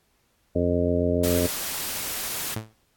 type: harmonic tone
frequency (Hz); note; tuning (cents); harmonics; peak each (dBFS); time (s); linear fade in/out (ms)
87.31; F2; 0; 1 / 2 / 3 / 4 / 5 / 6 / 7; -27 / -30 / -26 / -31 / -27 / -31 / -27; 0.55-1.47; 10
type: noise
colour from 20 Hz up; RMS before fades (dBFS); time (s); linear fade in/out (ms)
white; -30; 1.23-2.55; 10
type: tone with exponential decay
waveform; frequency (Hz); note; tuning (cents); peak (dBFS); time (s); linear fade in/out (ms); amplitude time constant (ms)
sawtooth; 110; A2; 0; -22; 2.56-2.74; 5; 38
effects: pink hiss -67 dBFS RMS until 2.96 s + AAC 64 kbps